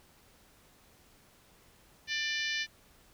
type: harmonic tone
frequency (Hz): 593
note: D5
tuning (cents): +17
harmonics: 3 / 4 / 5 / 6 / 7 / 8 / 9 / 10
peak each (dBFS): -35 / -37 / -39 / -41 / -42 / -43 / -44 / -45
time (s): 2.07-2.67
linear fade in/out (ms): 50
effects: pink hiss -62 dBFS RMS until 3.13 s